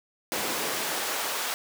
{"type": "noise with high-pass filter sweep", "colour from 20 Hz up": "pink", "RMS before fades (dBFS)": -30, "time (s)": [0.32, 1.54], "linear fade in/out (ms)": 0, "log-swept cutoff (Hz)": [270, 750], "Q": 0.75, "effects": []}